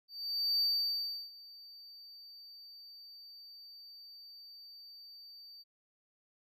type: tone with ADSR envelope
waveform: triangle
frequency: 4614 Hz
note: D8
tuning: 31 cents flat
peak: -26 dBFS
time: 0.08-5.64 s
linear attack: 520 ms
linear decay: 700 ms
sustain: -23 dB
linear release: 30 ms
effects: none